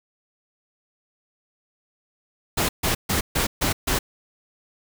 pink noise bursts, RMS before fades -22 dBFS, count 6, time 2.57-3.99 s, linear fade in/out 10 ms, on 120 ms, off 140 ms, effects none

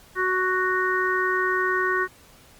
harmonic tone, 370.8 Hz, F#4, 4 cents sharp, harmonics 1 / 3 / 4 / 5, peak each -26 / -26 / -26 / -26 dBFS, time 0.15-2.08 s, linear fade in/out 50 ms, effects pink hiss -52 dBFS RMS until 2.59 s + Opus 48 kbps

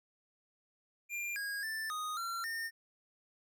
square tone with pitch steps, 2391 / 1638 / 1769 / 1243 / 1366 / 1822 Hz, D7 / G#6 / A6 / D#6 / F6 / A#6, +30 / -24 / +9 / -2 / -39 / -40 cents, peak -37 dBFS, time 1.09-2.71 s, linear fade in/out 50 ms, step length 270 ms, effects none

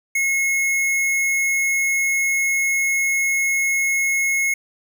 square tone, 2172 Hz, C#7, 36 cents flat, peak -18 dBFS, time 0.15-4.54 s, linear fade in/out 5 ms, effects none

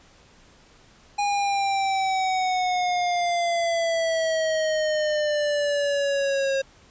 square exponential sweep, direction down, 820 to 539 Hz, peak -22 dBFS, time 1.18-6.62 s, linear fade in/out 10 ms, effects pink hiss -54 dBFS RMS until 6.9 s + resampled to 16000 Hz

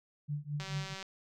sine tone with tremolo, 146.83 Hz, D3, in tune, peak -31 dBFS, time 0.28-0.95 s, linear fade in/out 20 ms, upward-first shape triangle, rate 4.6 Hz, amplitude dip 100%
click train, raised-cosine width 0.2 ms, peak -26 dBFS, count 83, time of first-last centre 0.6-1.027 s, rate 192 Hz
effects none

